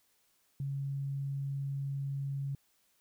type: tone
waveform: sine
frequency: 138.59 Hz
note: C#3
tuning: in tune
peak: -33 dBFS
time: 0.6-2.55 s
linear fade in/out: 2 ms
effects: white hiss -72 dBFS RMS until 3 s

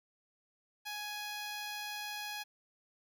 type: tone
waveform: 10% pulse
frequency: 834 Hz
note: G#5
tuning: 7 cents sharp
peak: -31 dBFS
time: 0.85-2.44 s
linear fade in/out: 20 ms
effects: none

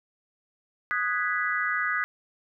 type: chord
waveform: sine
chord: G# minor seventh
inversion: second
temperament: equal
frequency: 1244.5 / 1480 / 1661.2 / 1975.5 Hz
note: D#6 / F#6 / G#6 / B6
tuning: 0 / 0 / 0 / 0 cents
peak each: -30 dBFS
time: 0.91-2.04 s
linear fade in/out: 0 ms
effects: none

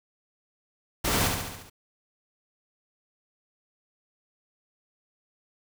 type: noise with echo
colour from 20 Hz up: pink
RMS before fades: -26 dBFS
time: 1.04-1.28 s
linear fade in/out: 10 ms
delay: 70 ms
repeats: 6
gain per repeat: -4 dB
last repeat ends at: 1.7 s
effects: none

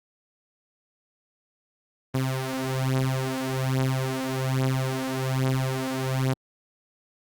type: beating tone pair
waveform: sawtooth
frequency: 130.81 / 132.01 Hz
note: C3 / C3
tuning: 0 / +16 cents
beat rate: 1.2 Hz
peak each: -23 / -23 dBFS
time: 2.14-6.34 s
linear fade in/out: 10 ms
effects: Opus 32 kbps

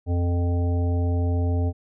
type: harmonic tone with a mistuned harmonic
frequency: 87.31 Hz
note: F2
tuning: in tune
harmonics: 1 / 3 / 5 / 7 / 9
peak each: -20 / -30 / -34 / -37 / -39 dBFS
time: 0.06-1.73 s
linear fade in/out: 50 ms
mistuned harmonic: 9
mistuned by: -21 cents
effects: none

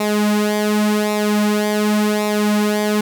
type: tone with flanger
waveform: sawtooth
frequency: 210.1 Hz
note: G#3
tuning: 20 cents sharp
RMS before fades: -17 dBFS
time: 0-3.01 s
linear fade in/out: 5 ms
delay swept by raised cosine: 0.63 to 4.03 ms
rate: 0.89 Hz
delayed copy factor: -0.7
effects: none

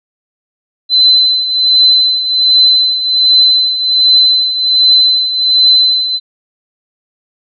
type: tone with tremolo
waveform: sine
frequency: 4044 Hz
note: B7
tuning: 40 cents sharp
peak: -3 dBFS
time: 0.89-6.2 s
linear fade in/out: 50 ms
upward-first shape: triangle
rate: 1.3 Hz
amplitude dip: 70%
effects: none

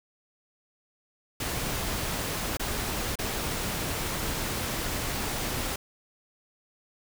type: noise with dropouts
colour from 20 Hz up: pink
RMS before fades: -31 dBFS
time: 1.4-5.76 s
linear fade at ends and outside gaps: 5 ms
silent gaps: 2.571-2.595 / 3.156-3.188 s
effects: none

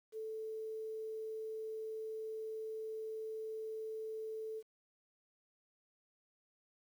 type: tone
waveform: sine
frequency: 439.2 Hz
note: A4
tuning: 3 cents flat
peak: -40 dBFS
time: 0.12-4.63 s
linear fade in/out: 50 ms
effects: 11-bit

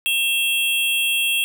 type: tone pair together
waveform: square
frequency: 2700 / 3273 Hz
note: E7 / G#7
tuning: +41 / -26 cents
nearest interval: minor third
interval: 333 cents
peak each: -20 / -23 dBFS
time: 0.06-1.44 s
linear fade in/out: 0 ms
effects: none

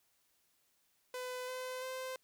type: tone with pitch steps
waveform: sawtooth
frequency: 503 / 510.3 / 517.7 Hz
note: B4 / C5 / C5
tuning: +32 / -43 / -18 cents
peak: -36 dBFS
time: 1.14-2.16 s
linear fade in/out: 2 ms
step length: 340 ms
effects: white hiss -75 dBFS RMS until 2.23 s

